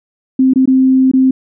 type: tone with dropouts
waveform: sine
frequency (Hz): 261.6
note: C4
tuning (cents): 0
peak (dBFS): -6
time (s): 0.39-1.31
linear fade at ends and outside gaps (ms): 5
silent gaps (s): 0.536-0.558 / 0.657-0.675 / 1.115-1.135
effects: none